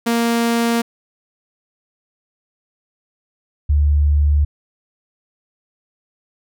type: tone pair in turn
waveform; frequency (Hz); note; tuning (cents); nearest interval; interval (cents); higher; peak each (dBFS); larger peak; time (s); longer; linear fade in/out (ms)
sawtooth / sine; 233.1 / 73.24; A#3 / D2; 0 / -4; octave + minor sixth; 2004; first; -11 / -11; neither; 0.06-0.82 / 3.69-4.45; neither; 10
effects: none